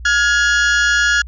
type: tone pair together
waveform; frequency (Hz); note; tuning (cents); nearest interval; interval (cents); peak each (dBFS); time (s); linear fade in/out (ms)
40% pulse; 1424.1 / 1676; F6 / G#6; +33 / +15; minor third; 282; -14 / -14; 0.05-1.22; 5
effects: added 60 Hz sine -29 dBFS peak until 1.27 s + resampled to 16000 Hz